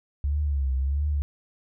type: tone with vibrato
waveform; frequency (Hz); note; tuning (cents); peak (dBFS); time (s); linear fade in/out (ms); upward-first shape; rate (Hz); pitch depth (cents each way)
sine; 69.7; C#2; +10; -22; 0.24-1.22; 0; triangle; 1.5; 130
effects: none